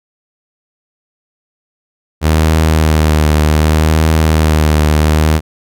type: tone with vibrato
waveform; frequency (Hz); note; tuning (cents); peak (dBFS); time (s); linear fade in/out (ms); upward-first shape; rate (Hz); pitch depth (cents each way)
sawtooth; 77.78; D#2; 0; -4; 2.21-5.41; 50; triangle; 0.66; 40
effects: none